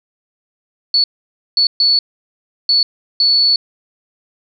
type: tone bursts at uneven times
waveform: sine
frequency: 4435 Hz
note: C#8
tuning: in tune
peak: -9 dBFS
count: 5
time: 0.94-1.04 / 1.57-1.67 / 1.8-1.99 / 2.69-2.83 / 3.2-3.56 s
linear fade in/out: 2 ms
effects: none